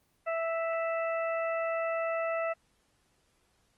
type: harmonic tone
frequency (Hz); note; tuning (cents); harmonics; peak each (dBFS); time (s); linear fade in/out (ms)
659.3; E5; 0; 1 / 2 / 3 / 4; -30 / -36 / -40 / -42; 0.26-2.54; 20
effects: pink hiss -71 dBFS RMS until 3.77 s + Opus 24 kbps